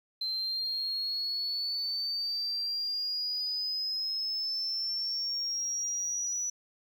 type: exponential sweep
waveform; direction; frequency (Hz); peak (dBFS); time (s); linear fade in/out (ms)
sine; up; 4100 to 5920; -29; 0.21-6.5; 5
effects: tanh soft clip ceiling -26 dBFS + 10-bit